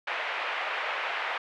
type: band-pass noise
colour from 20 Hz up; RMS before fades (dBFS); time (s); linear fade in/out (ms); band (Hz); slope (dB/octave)
white; -32; 0.07-1.38; 5; 550 to 2500; 24
effects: none